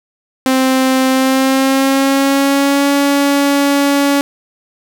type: tone with pitch glide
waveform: sawtooth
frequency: 261.6 to 282 Hz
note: C4 to C#4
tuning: 0 to +30 cents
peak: -6 dBFS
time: 0.46-4.21 s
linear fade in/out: 0 ms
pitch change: +130 cents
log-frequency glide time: 1.09-2.9 s
effects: none